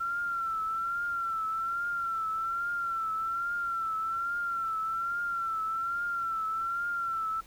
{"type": "tone with vibrato", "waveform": "sine", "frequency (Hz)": 1356, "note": "E6", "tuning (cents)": 49, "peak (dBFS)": -29, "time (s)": [0, 7.41], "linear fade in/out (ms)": 10, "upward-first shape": "triangle", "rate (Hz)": 1.2, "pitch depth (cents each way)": 70, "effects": ["pink hiss -56 dBFS RMS until 7.46 s"]}